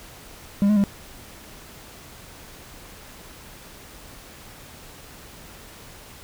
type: tone with pitch steps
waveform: triangle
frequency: 201 / 210.4 / 200.1 Hz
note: G3 / G#3 / G3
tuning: +44 / +23 / +36 cents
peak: -13 dBFS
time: 0.62-0.839 s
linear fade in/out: 0 ms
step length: 73 ms
effects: pink hiss -44 dBFS RMS until 6.23 s